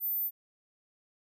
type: tone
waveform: sine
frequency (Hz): 14080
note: A9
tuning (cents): 0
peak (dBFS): -28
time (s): 0-0.31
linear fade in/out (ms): 50
effects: tanh soft clip ceiling -24 dBFS